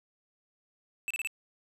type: tone bursts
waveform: square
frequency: 2637 Hz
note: E7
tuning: in tune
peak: -31 dBFS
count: 4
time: 1.08-1.273 s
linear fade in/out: 0 ms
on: 25 ms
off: 31 ms
effects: low-pass 12000 Hz 12 dB/octave + 12-bit